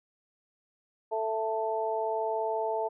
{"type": "harmonic tone", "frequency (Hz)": 220.7, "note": "A3", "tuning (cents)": 5, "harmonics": [2, 3, 4], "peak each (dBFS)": [-32, -32, -32], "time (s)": [1.11, 2.89], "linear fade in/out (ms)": 20, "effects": []}